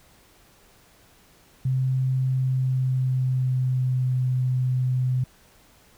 sine tone with pitch glide, 130.4 to 127.57 Hz, C3 to C3, -5 to -43 cents, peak -20 dBFS, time 1.65-5.24 s, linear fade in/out 5 ms, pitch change -38 cents, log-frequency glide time 2.33-4.19 s, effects pink hiss -56 dBFS RMS until 5.97 s

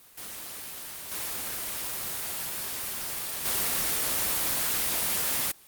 white noise with level steps, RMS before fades -39 / -33 / -27 dBFS, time 0.17-5.52 s, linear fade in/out 10 ms, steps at 1.11 / 3.45 s, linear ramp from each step 10 ms, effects white hiss -54 dBFS RMS until 5.67 s + Opus 24 kbps

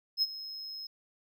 triangle tone with ADSR envelope, 5150 Hz, E8, 41 cents flat, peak -22 dBFS, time 0.17-0.87 s, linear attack 52 ms, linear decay 37 ms, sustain -16 dB, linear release 5 ms, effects none

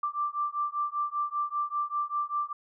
sine beating tone pair, 1174.7 / 1179.8 Hz, D6 / D6, 0 / +8 cents, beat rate 5.1 Hz, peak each -31 dBFS, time 0.03-2.53 s, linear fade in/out 5 ms, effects none

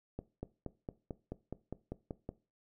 accelerating click train, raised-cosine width 2 ms, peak -26 dBFS, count 11, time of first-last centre 0.19-2.291 s, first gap 240 ms, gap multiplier 0.97, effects noise-tail reverb RT60 0.3 s tail -18 dB re dry

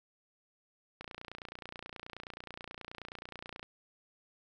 click train, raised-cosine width 0.3 ms, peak -27 dBFS, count 78, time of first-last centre 1.01-3.629 s, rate 29.4 Hz, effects none

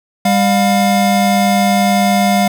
square tone pair together, 199.24 / 710 Hz, G3 / F5, +28 / +28 cents, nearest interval octave + minor seventh, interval 2200 cents, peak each -13 / -14 dBFS, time 0.25-2.48 s, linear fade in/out 5 ms, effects none

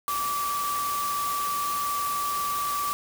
sine tone in noise, 1158 Hz, D6, 25 cents flat, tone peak -26 dBFS, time 0.08-2.93 s, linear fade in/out 0 ms, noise white, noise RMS -34 dBFS, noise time 0.08-2.93 s, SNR +5 dB, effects none

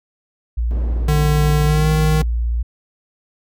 sine tone, 58.27 Hz, A#1, in tune, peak -16 dBFS, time 0.57-2.63 s, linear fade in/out 10 ms
white low-pass noise, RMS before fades -32 dBFS, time 0.71-2.23 s, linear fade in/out 0 ms, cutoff 290 Hz, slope 12 dB/octave
square tone with pitch glide, 150 to 155.11 Hz, D3 to D#3, +37 to -5 cents, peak -15 dBFS, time 1.08-2.22 s, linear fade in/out 5 ms, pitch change +58 cents, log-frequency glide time 1.66-1.88 s
effects none

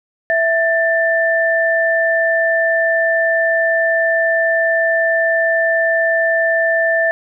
sine tone pair together, 659.3 / 1775.4 Hz, E5 / A6, 0 / +15 cents, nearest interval octave + perfect fourth, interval 1715 cents, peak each -15 dBFS, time 0.3-7.11 s, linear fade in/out 0 ms, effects none

